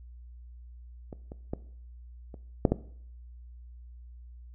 clicks, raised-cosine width 2 ms, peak -26 / -28 / -18 / -30 / -6 / -10 dBFS, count 6, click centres 1.128 / 1.319 / 1.535 / 2.342 / 2.652 / 2.72 s, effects noise-tail reverb RT60 0.6 s tail -18 dB re dry + added 60 Hz sine -45 dBFS peak until 4.54 s

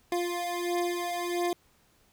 25% pulse beating tone pair, 349.4 / 350.9 Hz, F4 / F4, +1 / +8 cents, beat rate 1.5 Hz, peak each -27 / -29 dBFS, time 0.12-1.53 s, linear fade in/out 2 ms, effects pink hiss -65 dBFS RMS until 2.12 s

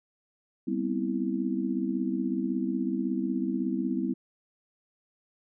sine chord, C major seventh, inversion second, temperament just, 196.22 / 245.3 / 261.6 / 327 Hz, G3 / B3 / C4 / E4, +2 / -12 / 0 / -14 cents, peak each -32 dBFS, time 0.67-4.14 s, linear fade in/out 10 ms, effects none

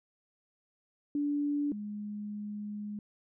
sine tone pair in turn, 290 / 208 Hz, D4 / G#3, -22 / +3 cents, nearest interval tritone, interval 575 cents, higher first, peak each -28 / -36 dBFS, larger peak first, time 1.15-1.72 / 1.72-2.99 s, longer second, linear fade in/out 2 ms, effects none

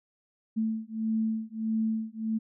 sine beating tone pair, 220.4 / 222 Hz, A3 / A3, +3 / +16 cents, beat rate 1.6 Hz, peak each -30 dBFS, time 0.56-2.39 s, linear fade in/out 20 ms, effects none

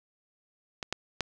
clicks, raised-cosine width 0.2 ms, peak -17 / -12 / -11 dBFS, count 3, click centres 0.828 / 0.926 / 1.207 s, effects none

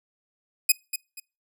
5% pulse tone with echo, 2502 Hz, D#7, 9 cents sharp, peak -6 dBFS, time 0.69-0.72 s, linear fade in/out 5 ms, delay 240 ms, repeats 2, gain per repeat -11 dB, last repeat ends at 1.2 s, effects noise-tail reverb RT60 0.3 s tail -25 dB re dry

